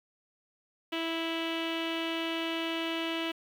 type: tone with low-pass filter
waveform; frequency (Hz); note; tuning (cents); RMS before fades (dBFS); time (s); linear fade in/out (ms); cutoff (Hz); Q
sawtooth; 328.9; E4; -4; -33; 0.92-3.32; 10; 3000; 4.7
effects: 9-bit